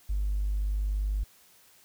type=tone with tanh clipping; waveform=triangle; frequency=50.2 Hz; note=G1; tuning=42 cents sharp; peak=-25 dBFS; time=0.09-1.24 s; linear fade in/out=10 ms; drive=1 dB; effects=white hiss -59 dBFS RMS until 1.84 s